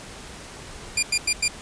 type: tone bursts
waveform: 15% pulse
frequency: 2400 Hz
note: D7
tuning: 37 cents sharp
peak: -12 dBFS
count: 4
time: 0.97-1.481 s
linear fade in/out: 5 ms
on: 58 ms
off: 93 ms
effects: pink hiss -40 dBFS RMS until 1.61 s + resampled to 22050 Hz